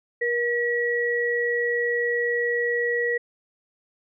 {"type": "tone pair together", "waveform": "sine", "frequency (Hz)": [476.1, 1923.7], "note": ["A#4", "B6"], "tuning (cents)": [37, -46], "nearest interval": "2 octaves", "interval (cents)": 2417, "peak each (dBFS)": -24, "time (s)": [0.21, 3.18], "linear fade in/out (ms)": 10, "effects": []}